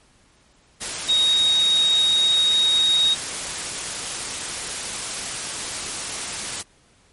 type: tone in noise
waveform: sine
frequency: 3763 Hz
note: A#7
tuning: 16 cents sharp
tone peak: -15 dBFS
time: 1.08-3.15 s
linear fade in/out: 20 ms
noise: white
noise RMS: -28 dBFS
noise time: 0.8-6.63 s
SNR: +10 dB
effects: pink hiss -57 dBFS RMS until 7.12 s + MP3 48 kbps